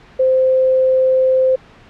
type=tone; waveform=sine; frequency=520 Hz; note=C5; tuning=11 cents flat; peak=-10 dBFS; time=0.19-1.56 s; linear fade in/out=10 ms; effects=pink hiss -44 dBFS RMS until 1.89 s + low-pass 3000 Hz 12 dB/octave